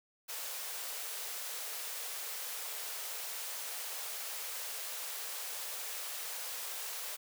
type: high-pass noise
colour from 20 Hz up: white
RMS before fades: -41 dBFS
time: 0.28-7.17 s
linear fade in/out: 20 ms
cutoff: 420 Hz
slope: 96 dB/octave
effects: none